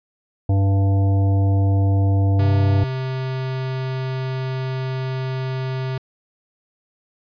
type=harmonic tone; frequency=98 Hz; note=G2; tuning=in tune; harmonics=1 / 3 / 5 / 7 / 9; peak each=-14 / -26 / -32 / -31 / -40 dBFS; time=0.49-2.84 s; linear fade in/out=5 ms
type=tone; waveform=square; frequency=130.81 Hz; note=C3; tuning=in tune; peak=-23 dBFS; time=2.39-5.98 s; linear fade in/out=5 ms
effects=resampled to 11025 Hz